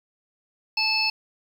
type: harmonic tone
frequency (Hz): 873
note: A5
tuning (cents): -14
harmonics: 1 / 3 / 5 / 6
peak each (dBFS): -31 / -24 / -26 / -26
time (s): 0.77-1.1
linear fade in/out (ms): 5
effects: 8-bit